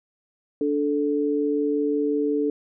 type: tone pair together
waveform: sine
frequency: 291.6 / 437.4 Hz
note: D4 / A4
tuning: -12 / -10 cents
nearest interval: perfect fifth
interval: 702 cents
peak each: -23 dBFS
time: 0.61-2.5 s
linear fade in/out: 2 ms
effects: none